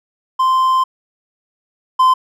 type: tone pair in turn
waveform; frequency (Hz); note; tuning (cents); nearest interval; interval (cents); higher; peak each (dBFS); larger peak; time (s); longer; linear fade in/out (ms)
triangle; 1041 / 1031.4; C6 / C6; -9 / -25; unison; 16; first; -9 / -6; second; 0.39-0.84 / 1.99-2.14; first; 10
effects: none